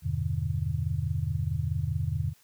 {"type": "chord", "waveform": "sine", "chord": "E minor seventh", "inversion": "none", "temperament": "just", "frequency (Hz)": [82.41, 98.89, 123.61, 148.33], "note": ["E2", "G2", "B2", "D3"], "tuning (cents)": [0, 16, 2, 18], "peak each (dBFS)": -32, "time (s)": [0.02, 2.34], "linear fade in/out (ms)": 50, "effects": ["white hiss -62 dBFS RMS until 2.43 s"]}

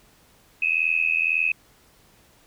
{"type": "tone with amplitude modulation", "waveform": "sine", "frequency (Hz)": 2562, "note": "E7", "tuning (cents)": -50, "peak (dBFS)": -15, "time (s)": [0.62, 1.52], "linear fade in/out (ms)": 5, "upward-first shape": "sine", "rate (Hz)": 81.9, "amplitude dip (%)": 100, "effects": ["pink hiss -57 dBFS RMS until 2.46 s"]}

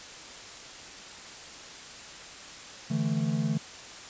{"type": "chord", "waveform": "triangle", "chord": "D suspended second", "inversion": "none", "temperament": "equal", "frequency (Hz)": [146.83, 164.81, 220], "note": ["D3", "E3", "A3"], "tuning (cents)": [0, 0, 0], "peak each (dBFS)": -28, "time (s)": [2.9, 3.58], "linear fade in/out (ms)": 10, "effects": ["white hiss -44 dBFS RMS until 4.09 s", "resampled to 16000 Hz"]}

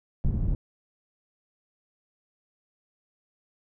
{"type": "low-pass noise", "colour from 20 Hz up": "pink", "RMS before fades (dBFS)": -25, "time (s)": [0.24, 0.55], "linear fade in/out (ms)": 2, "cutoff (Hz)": 160, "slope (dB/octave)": 12, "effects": []}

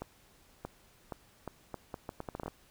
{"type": "accelerating click train", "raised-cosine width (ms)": 1, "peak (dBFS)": -24, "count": 14, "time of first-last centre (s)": [0.02, 2.48], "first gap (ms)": 630, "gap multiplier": 0.75, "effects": ["pink hiss -63 dBFS RMS until 2.7 s"]}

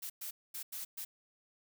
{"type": "noise bursts at uneven times", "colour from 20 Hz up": "blue", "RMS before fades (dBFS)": -42, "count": 5, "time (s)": [[0.02, 0.1], [0.21, 0.31], [0.54, 0.63], [0.72, 0.85], [0.97, 1.05]], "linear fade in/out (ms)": 10, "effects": []}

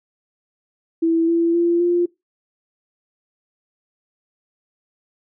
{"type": "tone with pitch steps", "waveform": "sine", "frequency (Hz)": [329.6, 335.9, 342.4, 349], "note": ["E4", "E4", "F4", "F4"], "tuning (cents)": [0, 33, -34, -1], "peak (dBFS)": -14, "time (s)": [1.02, 2.06], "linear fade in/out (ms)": 10, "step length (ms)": 260, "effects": ["noise-tail reverb RT60 0.2 s tail -22 dB re dry"]}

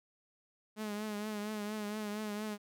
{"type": "tone with vibrato", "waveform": "sawtooth", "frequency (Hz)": 210.9, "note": "G#3", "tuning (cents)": 27, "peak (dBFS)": -33, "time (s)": [0.76, 2.58], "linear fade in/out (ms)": 50, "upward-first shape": "triangle", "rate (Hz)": 4.3, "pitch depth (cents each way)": 56, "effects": []}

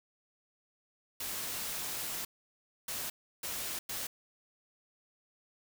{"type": "noise bursts at uneven times", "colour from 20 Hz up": "white", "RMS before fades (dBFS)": -38, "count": 4, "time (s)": [[1.2, 2.25], [2.88, 3.1], [3.43, 3.79], [3.89, 4.07]], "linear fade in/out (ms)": 5, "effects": []}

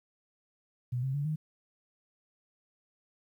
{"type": "tone with pitch steps", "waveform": "sine", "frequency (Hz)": [123.47, 133.1, 143.48, 154.67], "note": ["B2", "C3", "D3", "D#3"], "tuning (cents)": [0, 30, -40, -10], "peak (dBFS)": -29, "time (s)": [0.92, 1.36], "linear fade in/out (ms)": 10, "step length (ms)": 110, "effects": ["11-bit"]}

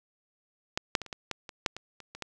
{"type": "clicks", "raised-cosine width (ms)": 0.2, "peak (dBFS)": [-11, -6, -20, -28, -19, -15, -24, -8, -22, -29, -25, -18], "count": 12, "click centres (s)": [0.775, 0.952, 1.017, 1.063, 1.128, 1.313, 1.492, 1.662, 1.766, 2.003, 2.15, 2.223], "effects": []}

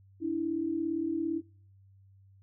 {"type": "tone pair together", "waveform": "sine", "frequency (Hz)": [291.3, 328.9], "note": ["D4", "E4"], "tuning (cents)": [-14, -4], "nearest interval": "major second", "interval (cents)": 210, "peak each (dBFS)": [-34, -30], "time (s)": [0.2, 1.42], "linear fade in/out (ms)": 50, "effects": ["noise-tail reverb RT60 0.5 s tail -26 dB re dry", "added 97 Hz sine -56 dBFS peak until 2.42 s"]}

